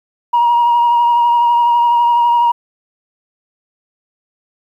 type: tone with vibrato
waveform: sine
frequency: 950 Hz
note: A#5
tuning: 33 cents sharp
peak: -7 dBFS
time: 0.33-2.52 s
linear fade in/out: 10 ms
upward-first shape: triangle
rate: 12 Hz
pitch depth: 22 cents each way
effects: tanh soft clip ceiling -6 dBFS + 8-bit